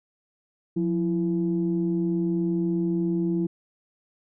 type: tone pair together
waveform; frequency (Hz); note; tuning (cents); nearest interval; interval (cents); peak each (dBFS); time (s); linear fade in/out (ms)
sine; 177.19 / 334; F3 / E4; +25 / +23; major seventh; 1098; -24; 0.76-3.47; 10
effects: tanh soft clip ceiling -15 dBFS